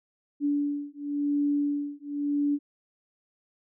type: beating tone pair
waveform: sine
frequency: 288.2 / 289.14 Hz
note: D4 / D4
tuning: -33 / -27 cents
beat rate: 0.94 Hz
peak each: -28 dBFS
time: 0.4-2.59 s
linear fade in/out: 50 ms
effects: none